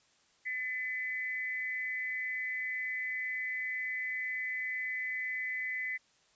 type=tone with amplitude modulation; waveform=sine; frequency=2018 Hz; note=B6; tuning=37 cents sharp; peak=-30 dBFS; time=0.45-5.98 s; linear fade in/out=20 ms; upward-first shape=sine; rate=242 Hz; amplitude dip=70%; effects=white hiss -68 dBFS RMS until 6.35 s + resampled to 16000 Hz